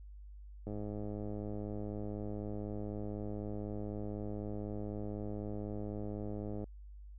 click train, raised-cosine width 2 ms, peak -29 dBFS, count 622, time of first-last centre 0.67-6.641 s, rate 104 Hz, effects added 50 Hz sine -48 dBFS peak until 7.18 s

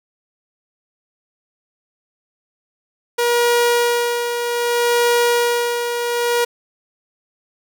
sawtooth tone with tremolo, 477.7 Hz, A#4, 42 cents sharp, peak -9 dBFS, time 3.18-6.45 s, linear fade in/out 10 ms, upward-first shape sine, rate 0.64 Hz, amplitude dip 55%, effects none

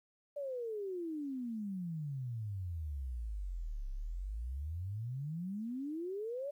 sine exponential two-way sweep, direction down then up, 587.3 to 32.7 to 587.3 Hz, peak -37 dBFS, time 0.36-6.51 s, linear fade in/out 10 ms, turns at 3.9 s, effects 12-bit

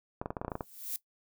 clicks, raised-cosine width 1 ms, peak -20 dBFS, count 10, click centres 0.215 / 0.259 / 0.305 / 0.368 / 0.415 / 0.448 / 0.481 / 0.518 / 0.554 / 0.608 s
violet noise with exponential growth, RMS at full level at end -33 dBFS, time 0.5-0.96 s, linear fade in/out 1 ms, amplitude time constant 100 ms
effects noise-tail reverb RT60 0.1 s tail -17 dB re dry

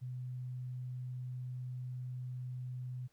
sine tone, 126 Hz, B2, 35 cents sharp, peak -39 dBFS, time 0.01-3.08 s, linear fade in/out 20 ms, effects pink hiss -75 dBFS RMS until 3.12 s

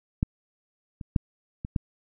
clicks, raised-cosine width 5 ms, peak -10 / -24 / -8 / -20 / -12 dBFS, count 5, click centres 0.229 / 1.012 / 1.162 / 1.649 / 1.762 s, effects none

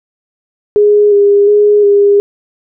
sine tone with vibrato, 410.1 Hz, G#4, 22 cents flat, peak -4 dBFS, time 0.76-2.2 s, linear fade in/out 0 ms, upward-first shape square, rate 1.4 Hz, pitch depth 21 cents each way, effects none

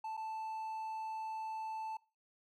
triangle tone with dropouts, 880 Hz, A5, in tune, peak -37 dBFS, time 0.04-1.97 s, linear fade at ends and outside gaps 5 ms, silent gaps 0.169-0.174 s, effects noise-tail reverb RT60 0.3 s tail -21 dB re dry

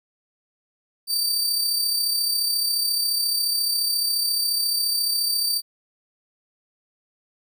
sawtooth tone with amplitude modulation, 4634 Hz, D8, 24 cents flat, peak -16 dBFS, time 1.07-5.62 s, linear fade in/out 50 ms, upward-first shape sine, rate 34.3 Hz, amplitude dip 40%, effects none

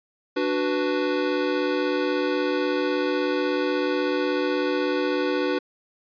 square chord, B minor, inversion first, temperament equal, 293.7 / 370 / 493.9 Hz, D4 / F#4 / B4, 0 / 0 / 0 cents, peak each -27 dBFS, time 0.36-5.59 s, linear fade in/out 10 ms, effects resampled to 11025 Hz

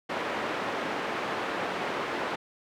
pink band-pass noise, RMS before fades -32 dBFS, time 0.09-2.36 s, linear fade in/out 10 ms, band 340 to 2100 Hz, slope 12 dB/octave, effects none

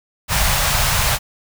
pink band-stop noise, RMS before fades -17 dBFS, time 0.28-1.19 s, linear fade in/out 50 ms, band 150 to 640 Hz, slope 24 dB/octave, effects none

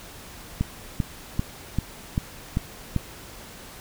click train, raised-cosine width 5 ms, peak -10 dBFS, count 7, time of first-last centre 0.61-2.963 s, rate 2.55 Hz, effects pink hiss -43 dBFS RMS until 3.8 s

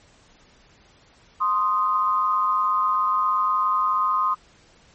sine tone pair together, 1046.5 / 1243.4 Hz, C6 / D#6, 0 / -2 cents, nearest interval minor third, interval 298 cents, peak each -21 dBFS, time 1.4-4.35 s, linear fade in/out 20 ms, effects pink hiss -55 dBFS RMS until 4.94 s + MP3 32 kbps

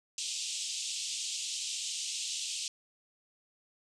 white band-pass noise, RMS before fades -37 dBFS, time 0.18-2.68 s, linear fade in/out 2 ms, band 2700 to 8200 Hz, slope 48 dB/octave, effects none

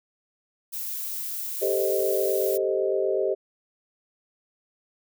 violet noise, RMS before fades -32 dBFS, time 0.72-2.58 s, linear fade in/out 20 ms
sine chord, A half-diminished seventh, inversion third, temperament equal, 392 / 440 / 523.3 / 622.3 Hz, G4 / A4 / C5 / Eb5, 0 / 0 / 0 / 0 cents, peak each -25 / -30 / -28 / -28 dBFS, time 1.61-3.35 s, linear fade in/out 20 ms
effects none

